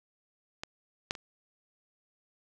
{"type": "clicks", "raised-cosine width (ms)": 0.2, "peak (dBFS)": [-19, -12, -26], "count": 3, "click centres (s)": [0.635, 1.109, 1.152], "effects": []}